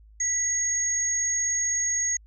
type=tone pair together; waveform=sine; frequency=1975.5 / 6584 Hz; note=B6 / G#8; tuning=0 / -16 cents; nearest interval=octave + major sixth; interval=2084 cents; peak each=-34 / -23 dBFS; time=0.2-2.17 s; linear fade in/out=5 ms; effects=added 53 Hz sine -49 dBFS peak until 2.26 s